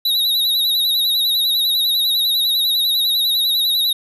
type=tone with vibrato; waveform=square; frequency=3853 Hz; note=B7; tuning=44 cents flat; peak=-15 dBFS; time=0.05-3.93 s; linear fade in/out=5 ms; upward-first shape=sine; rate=10 Hz; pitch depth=68 cents each way; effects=8-bit